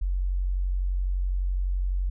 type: tone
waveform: sine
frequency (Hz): 45.92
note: F#1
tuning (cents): -12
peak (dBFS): -23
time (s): 0.01-2.1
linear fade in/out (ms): 10
effects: none